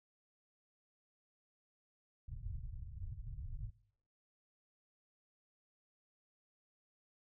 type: low-pass noise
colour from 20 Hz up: pink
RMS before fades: -45 dBFS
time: 2.28-3.71 s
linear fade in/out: 10 ms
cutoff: 130 Hz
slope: 48 dB/octave
effects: noise-tail reverb RT60 0.7 s tail -21 dB re dry